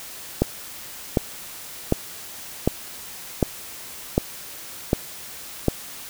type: click train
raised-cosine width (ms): 2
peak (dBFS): -3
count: 8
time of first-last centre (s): 0.42-5.683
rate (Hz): 1.33
effects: white hiss -38 dBFS RMS until 6.09 s